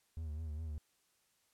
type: tone with vibrato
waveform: triangle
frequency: 77.78 Hz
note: D#2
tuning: in tune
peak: -37 dBFS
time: 0.17-0.78 s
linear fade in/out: 0 ms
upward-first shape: sine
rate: 4.9 Hz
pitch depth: 79 cents each way
effects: white hiss -75 dBFS RMS until 1.53 s + low-pass 12000 Hz 12 dB/octave